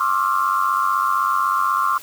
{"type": "tone cluster", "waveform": "sine", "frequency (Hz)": [1064, 1160, 1295, 1383], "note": ["C6", "D6", "E6", "F6"], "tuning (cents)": [29, -22, -31, -17], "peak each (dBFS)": [-20, -21, -25, -24], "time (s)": [0, 1.98], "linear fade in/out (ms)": 5, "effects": ["white hiss -40 dBFS RMS until 2.02 s"]}